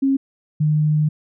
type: tone pair in turn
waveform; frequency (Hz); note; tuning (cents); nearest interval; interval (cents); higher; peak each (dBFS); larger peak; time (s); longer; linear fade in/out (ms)
sine; 271.2 / 152.21; C#4 / D#3; -38 / -38; minor seventh; 1000; first; -14; neither; 0.02-0.17 / 0.6-1.09; second; 10
effects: none